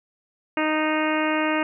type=harmonic tone; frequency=309.7 Hz; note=D#4; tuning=8 cents flat; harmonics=1 / 2 / 3 / 4 / 5 / 6 / 7 / 8 / 9; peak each=-24 / -27 / -29 / -30 / -31 / -32 / -32 / -33 / -34 dBFS; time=0.57-1.63 s; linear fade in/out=2 ms; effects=none